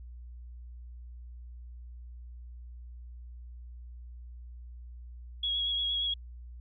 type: tone with vibrato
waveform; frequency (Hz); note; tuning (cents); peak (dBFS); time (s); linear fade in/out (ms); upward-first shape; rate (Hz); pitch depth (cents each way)
sine; 3322; G#7; 0; -28; 5.43-6.14; 5; sine; 8.6; 20
effects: added 60 Hz sine -43 dBFS peak until 6.6 s